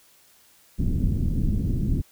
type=low-pass noise; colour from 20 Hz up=pink; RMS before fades=-23 dBFS; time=0.78-2.02 s; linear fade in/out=20 ms; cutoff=260 Hz; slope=24 dB/octave; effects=white hiss -57 dBFS RMS until 2.11 s